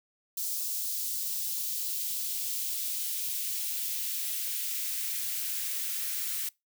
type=noise with high-pass filter sweep; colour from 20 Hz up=blue; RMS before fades=-33 dBFS; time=0.37-6.49 s; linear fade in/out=5 ms; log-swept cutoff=4900 to 1600 Hz; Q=1.1; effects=noise-tail reverb RT60 0.2 s tail -23 dB re dry